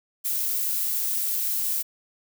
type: noise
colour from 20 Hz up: violet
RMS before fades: -26 dBFS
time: 0.24-1.83 s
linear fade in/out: 20 ms
effects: none